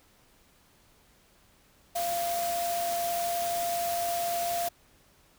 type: tone in noise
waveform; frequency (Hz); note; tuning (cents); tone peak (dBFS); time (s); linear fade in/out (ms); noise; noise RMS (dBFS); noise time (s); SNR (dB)
sine; 691; F5; -19; -28; 1.95-4.69; 10; white; -36; 1.95-4.69; +5
effects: pink hiss -62 dBFS RMS until 5.38 s